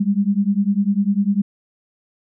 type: beating tone pair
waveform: sine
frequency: 196 / 206 Hz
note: G3 / G#3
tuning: 0 / -14 cents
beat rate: 10 Hz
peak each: -18 dBFS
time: 0-1.42 s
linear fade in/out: 10 ms
effects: none